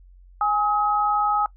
sine tone pair together, 829 / 1271.6 Hz, G#5 / D#6, -3 / +37 cents, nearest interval perfect fifth, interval 740 cents, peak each -21 dBFS, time 0.41-1.46 s, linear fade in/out 2 ms, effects noise-tail reverb RT60 0.1 s tail -20 dB re dry + added 45 Hz sine -46 dBFS peak until 1.56 s

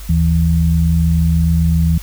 sine tone pair together, 77.78 / 164.81 Hz, D#2 / E3, 0 / 0 cents, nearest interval octave + minor second, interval 1300 cents, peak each -13 dBFS, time 0.09-1.98 s, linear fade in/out 5 ms, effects added 50 Hz sine -28 dBFS peak until 2.02 s + white hiss -38 dBFS RMS until 2.02 s

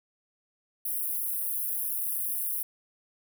white high-pass noise, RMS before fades -31 dBFS, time 0.85-2.63 s, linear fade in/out 5 ms, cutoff 9700 Hz, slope 96 dB/octave, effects none

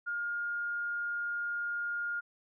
sine tone, 1417 Hz, F6, 25 cents sharp, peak -32 dBFS, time 0.06-2.21 s, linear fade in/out 20 ms, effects none

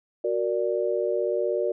sine chord, Gb augmented, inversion none, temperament equal, 370 / 466.2 / 587.3 Hz, Gb4 / Bb4 / D5, 0 / 0 / 0 cents, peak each -27 dBFS, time 0.24-1.72 s, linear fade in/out 5 ms, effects none

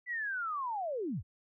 sine linear sweep, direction down, 2000 to 55 Hz, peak -33 dBFS, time 0.06-1.23 s, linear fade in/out 50 ms, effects none

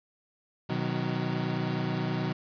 30% pulse chord, B major, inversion none, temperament equal with one note detuned, 125.92 / 155.56 / 185 Hz, B2 / D#3 / F#3, +34 / 0 / 0 cents, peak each -30 dBFS, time 0.69-2.33 s, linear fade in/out 10 ms, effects resampled to 11025 Hz + 9-bit

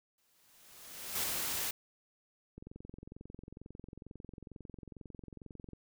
white noise with exponential growth, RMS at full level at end -37 dBFS, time 0.18-1.24 s, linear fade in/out 2 ms, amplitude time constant 230 ms
white noise, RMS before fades -36 dBFS, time 1.15-1.71 s, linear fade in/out 5 ms
click train, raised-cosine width 3 ms, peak -35 dBFS, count 71, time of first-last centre 2.58-5.733 s, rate 22.2 Hz
effects none

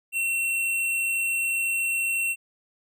square tone, 2717 Hz, F7, 48 cents flat, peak -24 dBFS, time 0.12-2.36 s, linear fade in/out 50 ms, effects none

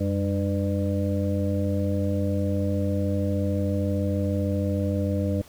harmonic tone with a mistuned harmonic, 99.8 Hz, G2, 32 cents sharp, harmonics 1 / 2 / 3 / 5 / 6, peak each -25 / -28 / -30 / -32 / -33 dBFS, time 0-5.42 s, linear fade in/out 10 ms, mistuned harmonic 1, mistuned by -120 cents, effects pink hiss -51 dBFS RMS until 5.48 s

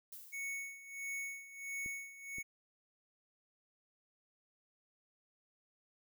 violet noise with exponential decay, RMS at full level -48 dBFS, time 0.12-0.86 s, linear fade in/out 5 ms, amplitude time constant 160 ms
square tone with tremolo, 2217 Hz, C#7, in tune, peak -39 dBFS, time 0.32-2.43 s, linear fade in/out 20 ms, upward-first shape sine, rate 1.5 Hz, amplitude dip 80%
clicks, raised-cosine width 3 ms, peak -39 dBFS, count 2, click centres 1.861 / 2.384 s
effects none

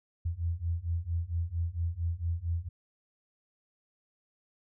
sine beating tone pair, 82.41 / 86.81 Hz, E2 / F2, 0 / -10 cents, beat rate 4.4 Hz, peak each -33 / -32 dBFS, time 0.25-2.69 s, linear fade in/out 10 ms, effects none

